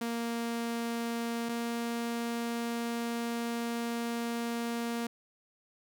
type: tone pair in turn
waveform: sawtooth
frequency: 233.1 / 234.2 Hz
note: A#3 / A#3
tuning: 0 / +8 cents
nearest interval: unison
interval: 8 cents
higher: second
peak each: -28 dBFS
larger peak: neither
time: 0.01-1.49 / 1.49-5.07 s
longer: second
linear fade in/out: 5 ms
effects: none